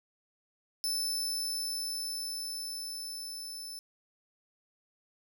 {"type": "tone with level ramp", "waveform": "sawtooth", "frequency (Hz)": 5274, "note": "E8", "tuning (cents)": 0, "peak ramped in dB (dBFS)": [-27, -38], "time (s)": [0.84, 3.79], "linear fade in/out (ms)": 0, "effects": []}